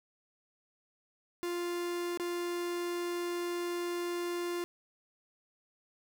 45% pulse tone with dropouts, 349.2 Hz, F4, in tune, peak -33 dBFS, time 1.43-4.64 s, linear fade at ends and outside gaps 0 ms, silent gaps 2.174-2.198 s, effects none

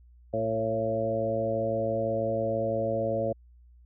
harmonic tone with a mistuned harmonic, 112.1 Hz, A2, 33 cents sharp, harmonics 1 / 2 / 3 / 4 / 5 / 6, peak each -35 / -36 / -37 / -35 / -28 / -33 dBFS, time 0.33-3.33 s, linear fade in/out 10 ms, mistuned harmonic 5, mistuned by -18 cents, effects added 60 Hz sine -52 dBFS peak until 3.85 s

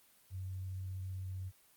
sine tone, 93.7 Hz, F#2, 22 cents sharp, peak -39 dBFS, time 0.3-1.52 s, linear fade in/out 50 ms, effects white hiss -66 dBFS RMS until 1.76 s + Opus 24 kbps

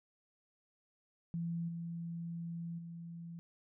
sine tone with level steps, 168.6 Hz, E3, 39 cents sharp, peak -35 / -39 / -44 dBFS, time 1.34-3.39 s, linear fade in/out 0 ms, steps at 1.68 / 2.78 s, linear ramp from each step 10 ms, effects none

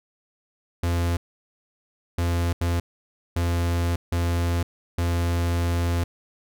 45% pulse tone bursts at uneven times, 85.9 Hz, F2, 28 cents flat, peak -21 dBFS, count 6, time 0.83-1.17 / 2.18-2.53 / 2.61-2.8 / 3.36-3.96 / 4.12-4.63 / 4.98-6.04 s, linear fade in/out 5 ms, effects none

